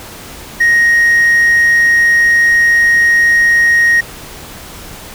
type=tone; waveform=triangle; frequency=1873 Hz; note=A#6; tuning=8 cents sharp; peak=-4 dBFS; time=0.6-4.01 s; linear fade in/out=10 ms; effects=tanh soft clip ceiling 0 dBFS + pink hiss -31 dBFS RMS until 5.14 s